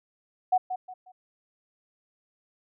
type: tone with echo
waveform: sine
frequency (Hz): 740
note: F#5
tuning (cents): 0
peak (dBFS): -18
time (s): 0.52-0.58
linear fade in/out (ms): 10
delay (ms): 180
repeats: 3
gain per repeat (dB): -10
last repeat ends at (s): 1.12
effects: none